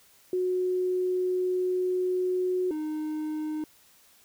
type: tone pair in turn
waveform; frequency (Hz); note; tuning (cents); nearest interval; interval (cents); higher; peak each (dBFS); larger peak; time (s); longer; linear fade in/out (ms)
sine / triangle; 366.1 / 307.9; F#4 / D#4; -18 / -18; minor third; 300; first; -24 / -27; first; 0.33-2.71 / 2.71-3.64; first; 2
effects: white hiss -59 dBFS RMS until 4.24 s